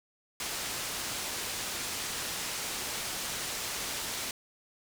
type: low-pass noise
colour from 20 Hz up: white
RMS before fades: -36 dBFS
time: 0.4-4.31 s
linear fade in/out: 2 ms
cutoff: 8500 Hz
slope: 12 dB/octave
effects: none